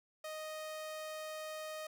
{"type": "tone", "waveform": "sawtooth", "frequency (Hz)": 622.3, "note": "D#5", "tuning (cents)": 0, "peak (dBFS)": -38, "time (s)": [0.24, 1.87], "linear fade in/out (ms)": 5, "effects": []}